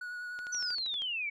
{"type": "tone with vibrato", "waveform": "triangle", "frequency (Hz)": 1462, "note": "F#6", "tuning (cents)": -21, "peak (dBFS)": -36, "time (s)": [0.01, 0.75], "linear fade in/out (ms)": 5, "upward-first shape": "sine", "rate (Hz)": 10, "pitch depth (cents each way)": 15}
{"type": "click train", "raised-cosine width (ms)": 0.2, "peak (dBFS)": -30, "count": 9, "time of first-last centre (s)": [0.39, 1.02], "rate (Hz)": 12.7}
{"type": "exponential sweep", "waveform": "sine", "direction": "down", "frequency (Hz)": [6080, 2232], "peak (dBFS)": -32, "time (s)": [0.52, 1.3], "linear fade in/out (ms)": 10}
{"effects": []}